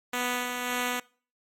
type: tone with tremolo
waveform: 5% pulse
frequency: 246.9 Hz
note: B3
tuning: in tune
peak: -15 dBFS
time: 0.13-1 s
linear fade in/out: 5 ms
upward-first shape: sine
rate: 1.8 Hz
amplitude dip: 40%
effects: noise-tail reverb RT60 0.4 s tail -22 dB re dry + MP3 64 kbps